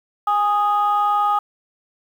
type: tone pair together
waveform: sine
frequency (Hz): 823.2 / 1244.5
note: G#5 / D#6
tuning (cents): -16 / 0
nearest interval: perfect fifth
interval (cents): 716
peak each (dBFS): -17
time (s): 0.27-1.39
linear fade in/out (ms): 5
effects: tanh soft clip ceiling -10 dBFS + 8-bit